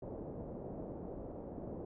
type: low-pass noise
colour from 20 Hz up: white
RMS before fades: -45 dBFS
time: 0.02-1.85 s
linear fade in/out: 5 ms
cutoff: 570 Hz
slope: 24 dB/octave
effects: none